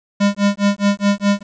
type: tone with tremolo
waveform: square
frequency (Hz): 201.9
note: G#3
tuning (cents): -49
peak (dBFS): -11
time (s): 0.2-1.43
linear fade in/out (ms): 10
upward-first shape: sine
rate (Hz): 4.8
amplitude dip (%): 100
effects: resampled to 16000 Hz + 8-bit